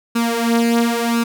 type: tone with flanger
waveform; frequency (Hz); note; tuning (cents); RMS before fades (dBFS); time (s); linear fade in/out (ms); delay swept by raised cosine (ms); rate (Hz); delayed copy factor
sawtooth; 233.1; A#3; 0; -17; 0.15-1.24; 10; 0.75 to 4.75; 0.96; +0.7
effects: none